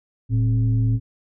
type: tone with frequency modulation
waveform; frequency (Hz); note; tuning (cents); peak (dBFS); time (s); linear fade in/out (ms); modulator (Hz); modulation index
sine; 112.8; A2; +44; -16; 0.29-1; 50; 153; 0.48
effects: none